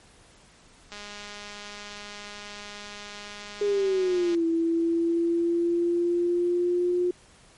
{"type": "click train", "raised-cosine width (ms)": 0.2, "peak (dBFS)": -23, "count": 707, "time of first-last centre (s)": [0.92, 4.347], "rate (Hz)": 206}
{"type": "linear two-way sweep", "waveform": "sine", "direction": "down then up", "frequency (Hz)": [413.1, 329.8, 357.1], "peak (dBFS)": -21, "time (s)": [3.61, 7.11], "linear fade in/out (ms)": 5, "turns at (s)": 4.45}
{"effects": ["pink hiss -55 dBFS RMS until 7.57 s", "MP3 48 kbps"]}